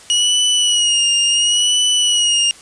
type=tone with vibrato; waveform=sawtooth; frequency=2898 Hz; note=F#7; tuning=37 cents flat; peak=-9 dBFS; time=0.1-2.51 s; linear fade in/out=0 ms; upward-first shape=sine; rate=0.71 Hz; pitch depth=50 cents each way; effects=white hiss -41 dBFS RMS until 2.61 s + resampled to 22050 Hz